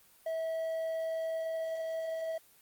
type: tone with quantisation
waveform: triangle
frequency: 649 Hz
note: E5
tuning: 27 cents flat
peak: -30 dBFS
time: 0.26-2.38 s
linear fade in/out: 5 ms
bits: 10
effects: white hiss -62 dBFS RMS until 2.61 s + Opus 32 kbps